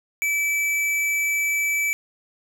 square tone, 2308 Hz, D7, 31 cents flat, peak -21 dBFS, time 0.22-1.93 s, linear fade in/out 0 ms, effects none

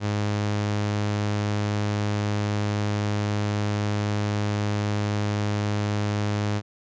sawtooth tone, 103.83 Hz, G#2, in tune, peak -19 dBFS, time 0-6.62 s, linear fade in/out 50 ms, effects resampled to 16000 Hz

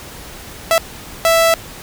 sawtooth tone bursts at uneven times, 660 Hz, E5, 2 cents sharp, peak -6 dBFS, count 2, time 0.71-0.78 / 1.25-1.54 s, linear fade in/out 0 ms, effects pink hiss -34 dBFS RMS until 1.82 s

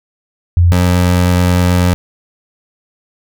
sine / 25% pulse tone pair in turn, 87 / 89.34 Hz, F2 / F2, -6 / +40 cents, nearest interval unison, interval 46 cents, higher second, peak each -5 dBFS, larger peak neither, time 0.57-0.72 / 0.72-1.94 s, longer second, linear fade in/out 0 ms, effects none

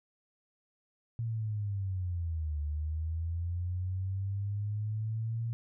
sine linear two-way sweep, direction down then up, 116.54 to 73.42 to 116.54 Hz, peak -31 dBFS, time 1.19-5.53 s, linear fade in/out 0 ms, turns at 2.6 s, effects none

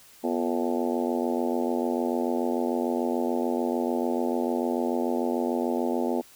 harmonic tone with a mistuned harmonic, 86.8 Hz, F2, 10 cents flat, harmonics 3 / 4 / 5 / 6 / 7 / 8 / 9 / 10, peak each -28 / -30 / -32 / -34 / -35 / -36 / -37 / -38 dBFS, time 0.23-6.22 s, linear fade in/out 20 ms, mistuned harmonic 3, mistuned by -98 cents, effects white hiss -53 dBFS RMS until 6.35 s

